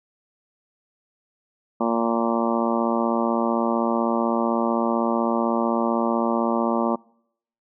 harmonic tone, 115.8 Hz, A#2, 11 cents flat, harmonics 2 / 3 / 4 / 5 / 6 / 7 / 8 / 9 / 10, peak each -23 / -27 / -31 / -27 / -31 / -31 / -30 / -32 / -31 dBFS, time 1.8-6.96 s, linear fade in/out 10 ms, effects noise-tail reverb RT60 0.7 s tail -25 dB re dry

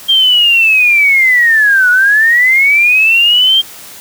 sine linear two-way sweep, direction down then up, 3200 to 1448 to 3200 Hz, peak -5 dBFS, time 0.08-3.62 s, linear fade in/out 20 ms, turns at 1.9 s, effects white hiss -32 dBFS RMS until 4 s + high-pass 60 Hz 12 dB/octave

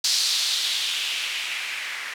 violet noise with low-pass filter sweep, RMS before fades -26 dBFS, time 0.04-2.14 s, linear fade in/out 5 ms, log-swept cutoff 4800 to 1900 Hz, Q 2.5, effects none

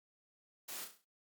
white noise with echo, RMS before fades -45 dBFS, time 0.68-0.85 s, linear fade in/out 10 ms, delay 33 ms, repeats 6, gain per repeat -6 dB, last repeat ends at 1.048 s, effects high-pass 200 Hz 12 dB/octave + Opus 48 kbps

